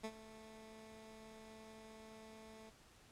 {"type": "tone with ADSR envelope", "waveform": "15% pulse", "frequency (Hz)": 220, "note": "A3", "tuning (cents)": 0, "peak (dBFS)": -34, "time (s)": [0.03, 2.71], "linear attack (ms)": 17, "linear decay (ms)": 62, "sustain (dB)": -15, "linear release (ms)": 25, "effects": ["pink hiss -65 dBFS RMS until 3.11 s", "low-pass 10000 Hz 12 dB/octave"]}